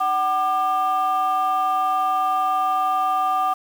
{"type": "tone pair together", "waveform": "sine", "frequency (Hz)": [753, 1196.7], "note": ["F#5", "D6"], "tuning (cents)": [30, 32], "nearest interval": "minor sixth", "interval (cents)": 802, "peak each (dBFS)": -19, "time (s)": [0, 3.54], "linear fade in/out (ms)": 10, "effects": ["tanh soft clip ceiling -14 dBFS", "7-bit"]}